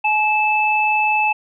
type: tone pair together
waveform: sine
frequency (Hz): 850 / 2625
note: G#5 / E7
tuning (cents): +40 / -8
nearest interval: octave + minor sixth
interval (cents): 1952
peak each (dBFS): -17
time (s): 0.04-1.33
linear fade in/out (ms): 10
effects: none